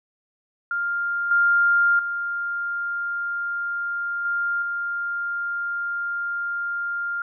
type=tone with level steps; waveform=sine; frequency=1400 Hz; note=F6; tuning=4 cents sharp; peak=-22 / -15 / -24 / -21 / -24 dBFS; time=0.71-7.22 s; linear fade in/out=2 ms; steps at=1.31 / 1.99 / 4.25 / 4.62 s; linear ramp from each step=2 ms; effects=none